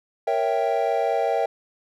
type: chord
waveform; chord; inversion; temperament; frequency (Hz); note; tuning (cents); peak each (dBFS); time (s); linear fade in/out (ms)
triangle; A# diminished seventh; none; equal; 466.2 / 554.4 / 659.3 / 784; A#4 / C#5 / E5 / G5; 0 / 0 / 0 / 0; -24 / -25 / -23 / -23; 0.27-1.46; 5
effects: none